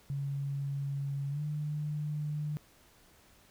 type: tone with pitch glide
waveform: sine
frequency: 139.7 to 149.73 Hz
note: C#3 to D3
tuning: +14 to +34 cents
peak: -32 dBFS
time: 0.1-2.57 s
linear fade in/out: 0 ms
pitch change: +120 cents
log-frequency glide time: 1.3-1.41 s
effects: pink hiss -62 dBFS RMS until 3.5 s